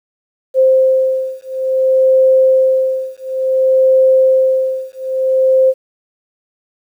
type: beating tone pair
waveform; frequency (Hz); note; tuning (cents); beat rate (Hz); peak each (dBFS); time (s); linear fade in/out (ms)
sine; 523.3 / 523.87; C5 / C5; 0 / +2; 0.57; -12; 0.54-5.74; 50
effects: 8-bit